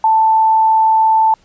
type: tone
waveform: sine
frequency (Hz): 883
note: A5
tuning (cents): +6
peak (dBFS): -8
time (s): 0.04-1.34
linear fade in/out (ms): 2
effects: pink hiss -53 dBFS RMS until 1.44 s + resampled to 16000 Hz